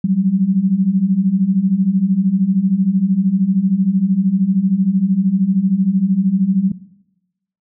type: beating tone pair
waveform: sine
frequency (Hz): 182.2 / 195.2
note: F#3 / G3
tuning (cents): -26 / -7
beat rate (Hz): 13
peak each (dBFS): -15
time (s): 0.04-6.72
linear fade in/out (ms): 5
effects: noise-tail reverb RT60 0.9 s tail -17 dB re dry